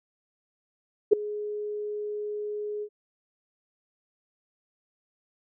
sine tone with ADSR envelope, 418.4 Hz, G#4, 13 cents sharp, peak -10 dBFS, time 1.11-2.89 s, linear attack 21 ms, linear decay 5 ms, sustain -20 dB, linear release 66 ms, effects none

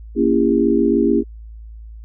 sine chord, A# diminished seventh, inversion none, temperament just, 233.1 / 279.7 / 335.6 / 402.8 Hz, A#3 / C#4 / E4 / G4, 0 / +16 / +31 / +47 cents, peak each -18 dBFS, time 0.15-1.24 s, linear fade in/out 50 ms, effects added 55 Hz sine -33 dBFS peak until 2.04 s

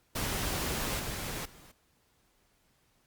pink noise with level steps, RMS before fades -33 / -37 / -55 dBFS, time 0.15-1.72 s, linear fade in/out 10 ms, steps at 0.99 / 1.45 s, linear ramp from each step 5 ms, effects pink hiss -70 dBFS RMS until 3.06 s + Opus 48 kbps

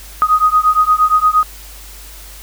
sine beating tone pair, 1244.5 / 1253.1 Hz, D#6 / D#6, 0 / +12 cents, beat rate 8.6 Hz, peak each -12 dBFS, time 0.22-1.43 s, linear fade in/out 0 ms, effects added 50 Hz sine -35 dBFS peak until 2.42 s + white hiss -37 dBFS RMS until 2.42 s

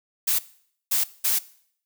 blue noise bursts at uneven times, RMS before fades -22 dBFS, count 3, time 0.27-0.39 / 0.91-1.04 / 1.24-1.39 s, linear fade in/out 10 ms, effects noise-tail reverb RT60 0.6 s tail -19 dB re dry

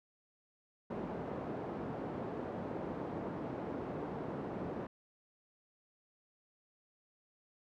pink band-pass noise, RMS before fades -41 dBFS, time 0.9-4.87 s, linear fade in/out 5 ms, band 170 to 730 Hz, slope 12 dB/octave, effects none

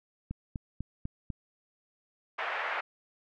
click train, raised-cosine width 5 ms, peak -23 dBFS, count 5, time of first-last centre 0.31-1.303 s, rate 4.03 Hz
white band-pass noise, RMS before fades -34 dBFS, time 2.38-2.81 s, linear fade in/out 10 ms, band 570 to 2100 Hz, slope 24 dB/octave
effects none

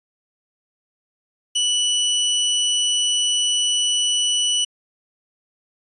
sawtooth tone, 2960 Hz, F#7, in tune, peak -14 dBFS, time 1.55-4.65 s, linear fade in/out 10 ms, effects resampled to 24000 Hz

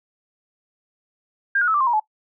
sine tone with pitch steps, 1602 / 1443.8 / 1301.2 / 1172.7 / 1056.9 / 952.6 / 858.5 Hz, G6 / F#6 / E6 / D6 / C6 / A#5 / A5, +37 / -43 / -23 / -3 / +17 / +37 / -43 cents, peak -16 dBFS, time 1.55-1.998 s, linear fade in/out 5 ms, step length 64 ms, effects noise-tail reverb RT60 0.1 s tail -21 dB re dry

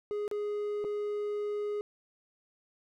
triangle tone with dropouts, 415.3 Hz, G#4, in tune, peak -29 dBFS, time 0.11-1.81 s, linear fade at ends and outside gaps 0 ms, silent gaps 0.279-0.313 / 0.842-0.848 s, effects none

